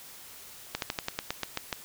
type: slowing click train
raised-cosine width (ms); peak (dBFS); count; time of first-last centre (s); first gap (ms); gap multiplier
0.2; -12; 10; 0.75-1.728; 72; 1.1
effects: white hiss -48 dBFS RMS until 1.84 s